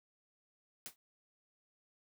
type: noise with exponential decay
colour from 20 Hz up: white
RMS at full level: -41 dBFS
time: 0.86-0.96 s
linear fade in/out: 0 ms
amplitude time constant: 21 ms
effects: high-pass 80 Hz 12 dB/octave